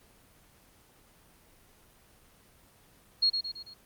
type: tone with echo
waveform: sine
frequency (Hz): 4296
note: C8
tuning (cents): +45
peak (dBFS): -21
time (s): 3.22-3.3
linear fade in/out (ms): 10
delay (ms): 110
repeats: 4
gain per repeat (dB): -6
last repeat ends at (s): 3.74
effects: pink hiss -60 dBFS RMS until 3.85 s + Opus 24 kbps